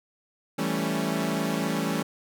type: chord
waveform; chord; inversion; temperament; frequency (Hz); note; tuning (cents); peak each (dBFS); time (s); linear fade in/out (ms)
sawtooth; A dominant seventh; second; equal; 164.81 / 196 / 220 / 277.2; E3 / G3 / A3 / C#4; 0 / 0 / 0 / 0; -27; 0.58-2.03; 10
effects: none